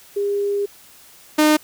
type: tone pair in turn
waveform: sine / sawtooth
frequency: 404.5 / 305.2 Hz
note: G#4 / D#4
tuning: -46 / -33 cents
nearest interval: perfect fourth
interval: 487 cents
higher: first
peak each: -18 / -8 dBFS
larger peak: second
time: 0.16-0.66 / 1.38-1.57 s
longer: first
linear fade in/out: 10 ms
effects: white hiss -47 dBFS RMS until 1.63 s